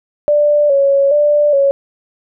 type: tone with vibrato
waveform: sine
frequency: 572 Hz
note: D5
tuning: 46 cents flat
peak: -8 dBFS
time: 0.28-1.71 s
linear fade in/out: 0 ms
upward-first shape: square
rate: 1.2 Hz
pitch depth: 53 cents each way
effects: none